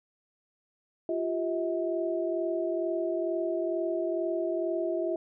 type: tone cluster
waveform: sine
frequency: 345.7 / 387.9 / 642 Hz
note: F4 / G4 / E5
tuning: -18 / -18 / -46 cents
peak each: -30 / -35 / -31 dBFS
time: 1.09-5.16 s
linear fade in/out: 2 ms
effects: none